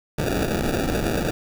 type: noise with sample-and-hold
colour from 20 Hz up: blue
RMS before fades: -23 dBFS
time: 0.18-1.31 s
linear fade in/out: 5 ms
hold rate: 1050 Hz
effects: none